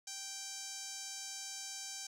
sawtooth tone with band-pass filter, 783 Hz, G5, 2 cents flat, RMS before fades -45 dBFS, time 0.07-2.07 s, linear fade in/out 5 ms, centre 6400 Hz, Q 3.1, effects none

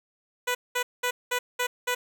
10% pulse tone bursts, 493.9 Hz, B4, in tune, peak -16 dBFS, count 6, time 0.47-1.95 s, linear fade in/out 10 ms, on 80 ms, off 200 ms, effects none

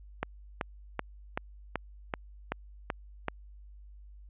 click train, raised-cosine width 0.5 ms, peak -15 dBFS, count 9, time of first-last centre 0.23-3.283 s, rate 2.62 Hz, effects added 50 Hz sine -48 dBFS peak until 4.29 s + resampled to 8000 Hz

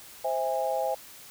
sine chord, C augmented, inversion none, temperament just, 523.3 / 654.1 / 817.6 Hz, C5 / E5 / G#5, 0 / -14 / -27 cents, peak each -30 dBFS, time 0.24-0.95 s, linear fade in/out 10 ms, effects white hiss -48 dBFS RMS until 1.3 s

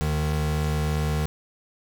square tone pair together, 75.6 / 152.78 Hz, D#2 / D#3, -49 / -31 cents, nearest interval octave, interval 1218 cents, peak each -26 dBFS, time 0.01-1.26 s, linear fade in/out 0 ms, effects none

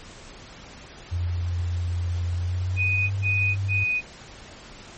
sine tone with pitch glide, 87.31 to 98 Hz, F2 to G2, 0 to 0 cents, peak -23 dBFS, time 1.11-3.85 s, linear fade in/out 20 ms, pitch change +200 cents, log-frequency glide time 2.37-3.09 s
sine tone bursts, 2489 Hz, D#7, in tune, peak -21 dBFS, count 3, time 2.76-4.02 s, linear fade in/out 50 ms, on 340 ms, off 120 ms
effects pink hiss -44 dBFS RMS until 4.97 s + MP3 32 kbps

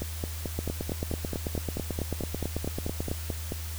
two click trains, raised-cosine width 2 ms, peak -17 / -18 dBFS, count 24 / 17, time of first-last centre 0.59-3.115 / 0.02-3.521 s, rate 9.11 / 4.57 Hz, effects added 80 Hz sine -34 dBFS peak until 3.78 s + white hiss -42 dBFS RMS until 3.78 s

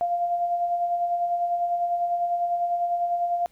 sine tone with tremolo, 697 Hz, F5, 4 cents flat, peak -20 dBFS, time 0.01-3.46 s, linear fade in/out 0 ms, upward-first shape sine, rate 10 Hz, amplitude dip 45%, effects pink hiss -63 dBFS RMS until 3.51 s

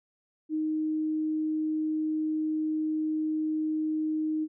sine tone, 311.1 Hz, D#4, in tune, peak -26 dBFS, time 0.49-4.48 s, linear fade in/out 50 ms, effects none

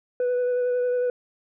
sine tone with vibrato, 494.4 Hz, B4, 2 cents sharp, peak -18 dBFS, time 0.2-1.1 s, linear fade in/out 2 ms, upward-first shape sine, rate 11 Hz, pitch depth 14 cents each way, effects tanh soft clip ceiling -20 dBFS

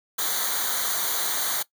white noise with comb filter, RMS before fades -26 dBFS, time 0.18-1.63 s, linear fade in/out 10 ms, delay 0.38 ms, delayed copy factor -0.85, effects noise-tail reverb RT60 0.1 s tail -19 dB re dry

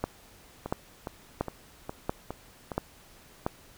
two click trains, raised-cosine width 1 ms, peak -13 / -20 dBFS, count 6 / 6, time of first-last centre 0.04-3.465 / 0.66-2.718 s, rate 1.46 / 2.43 Hz, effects pink hiss -55 dBFS RMS until 3.77 s

